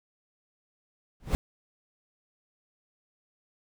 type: noise with exponential growth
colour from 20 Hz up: brown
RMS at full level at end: -20 dBFS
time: 1.2-1.35 s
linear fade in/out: 0 ms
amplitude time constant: 31 ms
effects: none